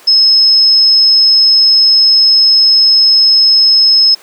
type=tone; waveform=sine; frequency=5180 Hz; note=E8; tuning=31 cents flat; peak=-4 dBFS; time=0.07-4.15 s; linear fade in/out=10 ms; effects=pink hiss -39 dBFS RMS until 4.22 s + high-pass 400 Hz 12 dB/octave